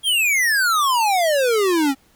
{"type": "exponential sweep", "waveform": "square", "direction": "down", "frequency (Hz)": [3322, 261.6], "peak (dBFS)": -16, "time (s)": [0.03, 1.95], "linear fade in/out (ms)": 50, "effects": ["pink hiss -57 dBFS RMS until 2.15 s"]}